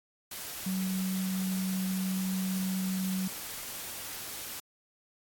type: tone in noise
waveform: sine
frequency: 187.9 Hz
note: F#3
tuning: 27 cents sharp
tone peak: -29 dBFS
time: 0.66-3.28 s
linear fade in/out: 5 ms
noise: white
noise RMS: -40 dBFS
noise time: 0.31-4.6 s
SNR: +8 dB
effects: AAC 64 kbps